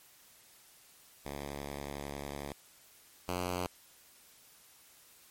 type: tone pair in turn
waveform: 5% pulse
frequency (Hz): 71 / 89.82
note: C#2 / F2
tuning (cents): +42 / +49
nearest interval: major third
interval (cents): 407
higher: second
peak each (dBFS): -28 / -22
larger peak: second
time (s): 1.25-2.53 / 3.28-3.67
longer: first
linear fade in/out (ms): 5
effects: white hiss -60 dBFS RMS until 5.3 s + MP3 64 kbps